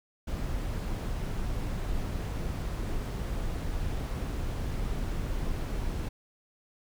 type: noise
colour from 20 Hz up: brown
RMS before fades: -32 dBFS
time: 0.27-6.09 s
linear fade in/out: 10 ms
effects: none

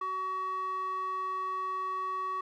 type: tone with band-pass filter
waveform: square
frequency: 376.5 Hz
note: F#4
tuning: 30 cents sharp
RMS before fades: -34 dBFS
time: 0.01-2.41 s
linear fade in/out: 5 ms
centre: 1200 Hz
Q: 6.5
effects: none

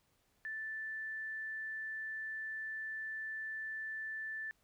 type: tone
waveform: sine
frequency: 1760 Hz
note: A6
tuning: in tune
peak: -39 dBFS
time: 0.45-4.51 s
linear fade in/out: 0 ms
effects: pink hiss -75 dBFS RMS until 4.63 s

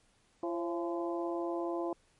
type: harmonic tone with a mistuned harmonic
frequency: 170.4 Hz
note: F3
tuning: 42 cents flat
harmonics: 2 / 3 / 4 / 5 / 6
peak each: -34 / -41 / -39 / -45 / -44 dBFS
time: 0.43-1.93 s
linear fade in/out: 2 ms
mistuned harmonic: 3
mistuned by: +79 cents
effects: pink hiss -69 dBFS RMS until 2.19 s + MP3 48 kbps

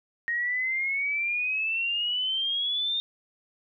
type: exponential sweep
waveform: sine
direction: up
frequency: 1864.7 to 3656 Hz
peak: -25 dBFS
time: 0.28-3 s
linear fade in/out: 0 ms
effects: none

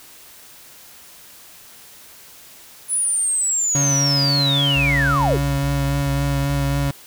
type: linear sweep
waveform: sine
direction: down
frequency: 10150 to 273.5 Hz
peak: -17 dBFS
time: 2.88-5.39 s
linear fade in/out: 50 ms
type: tone with vibrato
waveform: 35% pulse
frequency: 140.2 Hz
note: C#3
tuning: 20 cents sharp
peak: -17 dBFS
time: 3.75-6.91 s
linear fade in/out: 2 ms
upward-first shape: triangle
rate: 3.7 Hz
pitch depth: 19 cents each way
type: tone bursts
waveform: sine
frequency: 60.6 Hz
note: B1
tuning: 32 cents flat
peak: -24 dBFS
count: 5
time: 4.75-6.896 s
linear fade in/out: 20 ms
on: 410 ms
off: 24 ms
effects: white hiss -44 dBFS RMS until 7.06 s

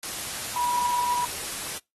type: tone in noise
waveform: sine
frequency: 974 Hz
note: B5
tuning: 24 cents flat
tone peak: -23 dBFS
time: 0.56-1.25 s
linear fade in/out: 2 ms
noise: white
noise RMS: -33 dBFS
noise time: 0.03-1.78 s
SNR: +7 dB
effects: noise-tail reverb RT60 0.2 s tail -24 dB re dry + AAC 32 kbps

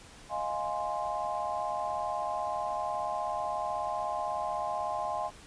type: chord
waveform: sine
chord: F minor seventh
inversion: third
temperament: equal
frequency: 622.3 / 698.5 / 830.6 / 1046.5 Hz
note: Eb5 / F5 / Ab5 / C6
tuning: 0 / 0 / 0 / 0 cents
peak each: -37 / -36 / -35 / -36 dBFS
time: 0.29-5.31 s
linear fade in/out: 50 ms
effects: pink hiss -52 dBFS RMS until 5.46 s + resampled to 22050 Hz

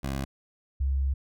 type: tone pair in turn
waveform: 15% pulse / sine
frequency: 67.7 / 67.7 Hz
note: C#2 / C#2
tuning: -40 / -40 cents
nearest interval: unison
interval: 0 cents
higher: neither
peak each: -23 dBFS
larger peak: neither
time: 0.03-0.25 / 0.8-1.14 s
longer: second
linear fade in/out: 10 ms
effects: none

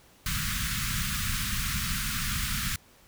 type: band-stop noise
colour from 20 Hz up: pink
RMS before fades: -30 dBFS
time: 0.26-2.76 s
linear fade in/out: 2 ms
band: 220 to 1200 Hz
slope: 48 dB/octave
effects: pink hiss -58 dBFS RMS until 3.07 s

